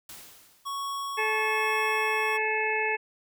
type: noise with exponential decay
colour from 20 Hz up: white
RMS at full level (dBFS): -42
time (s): 0.09-1.11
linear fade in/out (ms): 2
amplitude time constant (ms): 220
type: tone with tremolo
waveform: square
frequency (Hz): 1110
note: C#6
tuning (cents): +2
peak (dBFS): -31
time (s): 0.65-2.38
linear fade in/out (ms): 20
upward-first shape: sine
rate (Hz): 1.1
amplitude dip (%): 25
type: harmonic tone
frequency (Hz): 434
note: A4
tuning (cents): -24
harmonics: 1 / 2 / 4 / 5 / 6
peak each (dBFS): -31 / -31 / -31 / -31 / -31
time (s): 1.17-2.97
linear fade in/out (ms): 20
effects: none